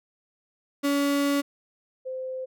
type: tone pair in turn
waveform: 35% pulse / sine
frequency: 283.1 / 518 Hz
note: C#4 / C5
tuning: +37 / -17 cents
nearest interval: minor seventh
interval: 1046 cents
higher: second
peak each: -20 / -30 dBFS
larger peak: first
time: 0.83-1.42 / 2.05-2.46 s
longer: first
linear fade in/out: 20 ms
effects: none